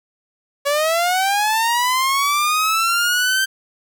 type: linear sweep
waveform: sawtooth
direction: up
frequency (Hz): 560 to 1568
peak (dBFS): -12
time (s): 0.65-3.46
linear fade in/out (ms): 20
effects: none